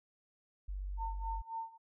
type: tone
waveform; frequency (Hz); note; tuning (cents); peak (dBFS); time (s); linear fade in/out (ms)
sine; 48; G1; -36; -37; 0.68-1.42; 10
type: tone with tremolo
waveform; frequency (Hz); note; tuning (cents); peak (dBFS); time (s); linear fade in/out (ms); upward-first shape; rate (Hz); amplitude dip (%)
sine; 905; A5; +48; -36; 0.97-1.78; 50; sine; 3.7; 90
effects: none